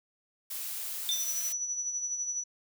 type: noise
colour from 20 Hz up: blue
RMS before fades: -37 dBFS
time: 0.5-1.53 s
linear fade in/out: 10 ms
type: tone with exponential decay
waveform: sine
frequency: 3573 Hz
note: A7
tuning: 26 cents sharp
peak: -25 dBFS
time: 1.09-1.37 s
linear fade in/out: 0 ms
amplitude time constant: 60 ms
type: tone with tremolo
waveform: sine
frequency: 5920 Hz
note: F#8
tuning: in tune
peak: -29 dBFS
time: 1.11-2.44 s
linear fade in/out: 10 ms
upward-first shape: sine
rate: 12 Hz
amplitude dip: 50%
effects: none